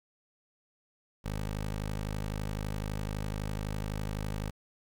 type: tone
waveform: 15% pulse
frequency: 51.91 Hz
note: G#1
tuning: in tune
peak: -27 dBFS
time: 1.24-4.51 s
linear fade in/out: 20 ms
effects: 10-bit